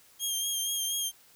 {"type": "tone with vibrato", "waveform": "15% pulse", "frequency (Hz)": 3219, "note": "G7", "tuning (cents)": 45, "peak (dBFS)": -22, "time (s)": [0.19, 1.12], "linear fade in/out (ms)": 50, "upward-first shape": "sine", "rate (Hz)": 4.2, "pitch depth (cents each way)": 31, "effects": ["white hiss -59 dBFS RMS until 1.35 s"]}